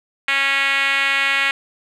5% pulse tone with band-pass filter, 275.2 Hz, C#4, 12 cents flat, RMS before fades -18 dBFS, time 0.28-1.51 s, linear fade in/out 2 ms, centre 2200 Hz, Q 2.1, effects none

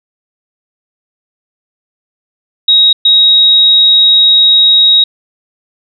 sine tone bursts at uneven times, 3793 Hz, A#7, 29 cents sharp, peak -3 dBFS, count 2, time 2.68-2.93 / 3.05-5.04 s, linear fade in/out 5 ms, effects none

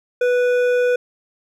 triangle tone with hard clipping, 492.8 Hz, B4, 4 cents flat, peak -16 dBFS, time 0.21-0.96 s, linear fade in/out 5 ms, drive 13 dB, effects none

